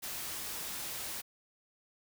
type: noise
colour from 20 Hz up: white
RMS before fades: -40 dBFS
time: 0.02-1.22 s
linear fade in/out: 20 ms
effects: none